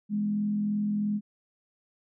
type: tone with frequency modulation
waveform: sine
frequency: 207.7 Hz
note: G#3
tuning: in tune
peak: -25 dBFS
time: 0.09-1.21 s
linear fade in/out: 50 ms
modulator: 43 Hz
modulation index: 0.3
effects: none